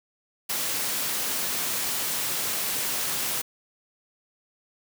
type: high-pass noise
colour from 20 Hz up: white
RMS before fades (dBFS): -28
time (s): 0.49-3.42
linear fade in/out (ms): 10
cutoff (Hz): 100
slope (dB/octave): 24
effects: none